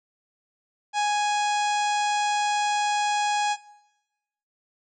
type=harmonic tone with a mistuned harmonic; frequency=830.6 Hz; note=G#5; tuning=in tune; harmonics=1 / 2 / 3 / 4 / 5 / 6 / 7 / 8 / 9 / 10; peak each=-22 / -32 / -33 / -35 / -39 / -39 / -42 / -43 / -40 / -46 dBFS; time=0.93-3.57 s; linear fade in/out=50 ms; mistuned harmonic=9; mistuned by=-57 cents; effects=noise-tail reverb RT60 1.0 s tail -20 dB re dry